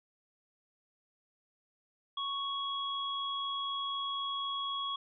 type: tone pair together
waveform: sine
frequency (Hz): 1110 / 3326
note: C#6 / G#7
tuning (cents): +2 / +2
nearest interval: octave + perfect fifth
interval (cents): 1900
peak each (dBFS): -36 / -36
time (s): 2.17-4.96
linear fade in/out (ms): 5
effects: none

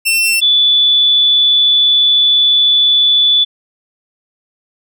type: tone pair in turn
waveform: sawtooth / sine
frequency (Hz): 2699 / 3466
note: E7 / A7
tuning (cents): +40 / -27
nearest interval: major third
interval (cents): 433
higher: second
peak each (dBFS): -7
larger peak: neither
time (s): 0.05-0.41 / 0.41-3.45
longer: second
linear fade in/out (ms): 20
effects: none

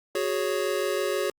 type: chord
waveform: square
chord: F# suspended second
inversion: none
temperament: just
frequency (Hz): 370 / 416.2 / 555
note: F#4 / G#4 / C#5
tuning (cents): 0 / +4 / +2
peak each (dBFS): -30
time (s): 0.15-1.3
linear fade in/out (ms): 2
effects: Opus 48 kbps

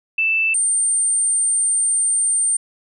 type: tone pair in turn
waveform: sine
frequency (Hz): 2647 / 8883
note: E7 / C#9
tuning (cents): +7 / +3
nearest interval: octave + major sixth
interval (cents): 2096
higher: second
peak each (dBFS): -15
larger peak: neither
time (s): 0.18-0.54 / 0.54-2.57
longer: second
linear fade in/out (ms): 5
effects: none

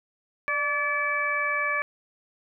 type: harmonic tone with a mistuned harmonic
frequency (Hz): 576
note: D5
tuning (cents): -34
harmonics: 1 / 2 / 3 / 4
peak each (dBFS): -34 / -29 / -28 / -28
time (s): 0.48-1.82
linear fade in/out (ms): 0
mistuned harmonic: 1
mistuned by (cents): +44
effects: none

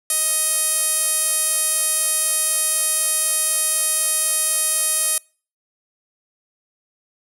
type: tone with band-pass filter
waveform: sawtooth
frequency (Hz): 628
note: D#5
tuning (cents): +16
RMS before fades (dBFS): -20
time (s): 0.1-5.18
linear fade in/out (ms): 2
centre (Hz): 9900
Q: 4.2
effects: noise-tail reverb RT60 0.4 s tail -26 dB re dry

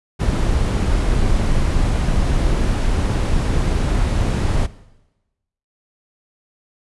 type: noise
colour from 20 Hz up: brown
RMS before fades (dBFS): -17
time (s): 0.19-4.67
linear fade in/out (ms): 20
effects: noise-tail reverb RT60 1.0 s tail -18 dB re dry + resampled to 24000 Hz

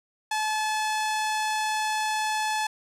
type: tone with low-pass filter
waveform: sawtooth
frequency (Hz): 862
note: A5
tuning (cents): -36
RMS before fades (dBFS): -27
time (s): 0.31-2.67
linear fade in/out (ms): 5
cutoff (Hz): 9500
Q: 0.94
effects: none

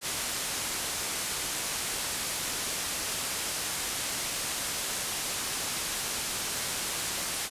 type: low-pass noise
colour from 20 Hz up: white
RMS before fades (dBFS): -33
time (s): 0.01-7.5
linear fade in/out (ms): 50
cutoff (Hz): 11000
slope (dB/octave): 24
effects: resampled to 32000 Hz

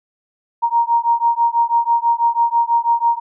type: beating tone pair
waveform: sine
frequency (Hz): 932.3 / 938.4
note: A#5 / A#5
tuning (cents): 0 / +11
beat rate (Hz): 6.1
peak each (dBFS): -16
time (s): 0.62-3.2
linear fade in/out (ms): 20
effects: none

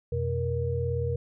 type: tone cluster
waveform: sine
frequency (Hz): 87.8 / 125.5 / 472.8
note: F2 / B2 / A#4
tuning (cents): +10 / +28 / +24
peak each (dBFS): -30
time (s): 0.12-1.16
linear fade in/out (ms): 5
effects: none

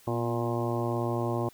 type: harmonic tone with a mistuned harmonic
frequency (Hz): 117.9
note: A#2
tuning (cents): +20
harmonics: 1 / 2 / 3 / 4 / 5 / 6 / 7 / 8 / 9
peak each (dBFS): -31 / -35 / -32 / -39 / -36 / -39 / -39 / -42 / -39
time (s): 0.07-1.49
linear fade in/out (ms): 5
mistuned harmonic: 2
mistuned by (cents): +45
effects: white hiss -57 dBFS RMS until 1.53 s

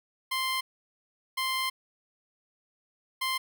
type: tone bursts at uneven times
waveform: 15% pulse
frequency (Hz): 1046.5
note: C6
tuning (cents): 0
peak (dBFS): -21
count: 3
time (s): 0.31-0.61 / 1.37-1.7 / 3.21-3.38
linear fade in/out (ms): 10
effects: none

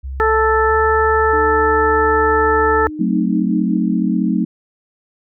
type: tone with pitch glide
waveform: sine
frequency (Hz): 66.5 to 72.94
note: C2 to D2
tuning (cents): +29 to -11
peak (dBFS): -23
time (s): 0.03-2.9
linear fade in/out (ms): 20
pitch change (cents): +160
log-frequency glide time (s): 0.67-0.72
type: harmonic tone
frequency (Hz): 440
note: A4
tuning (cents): 0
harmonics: 1 / 2 / 3 / 4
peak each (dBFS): -15 / -18 / -17 / -20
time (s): 0.2-2.87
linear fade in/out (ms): 0
type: tone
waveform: sine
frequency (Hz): 306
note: D#4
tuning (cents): -29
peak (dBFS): -25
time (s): 1.33-3.77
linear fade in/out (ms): 2
type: chord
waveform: sine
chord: F# diminished seventh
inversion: none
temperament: equal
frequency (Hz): 185 / 220 / 261.6 / 311.1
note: F#3 / A3 / C4 / Eb4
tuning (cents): 0 / 0 / 0 / 0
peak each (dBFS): -18 / -18 / -21 / -21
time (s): 2.99-4.45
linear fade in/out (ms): 10
effects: none

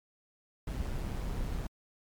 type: noise with amplitude modulation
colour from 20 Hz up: brown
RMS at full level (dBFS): -33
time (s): 0.67-1.67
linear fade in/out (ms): 5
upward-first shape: sine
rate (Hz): 130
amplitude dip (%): 40
effects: MP3 96 kbps

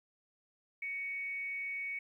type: tone with frequency modulation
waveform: sine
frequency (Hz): 2233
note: C#7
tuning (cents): +12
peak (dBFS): -36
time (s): 0.82-1.99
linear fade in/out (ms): 5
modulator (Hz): 336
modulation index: 0.21
effects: 12-bit

